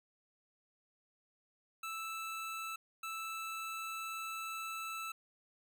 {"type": "tone bursts at uneven times", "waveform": "25% pulse", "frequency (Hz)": 1318.5, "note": "E6", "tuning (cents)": 0, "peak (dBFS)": -36, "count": 2, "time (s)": [[1.83, 2.76], [3.03, 5.12]], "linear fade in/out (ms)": 5, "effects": []}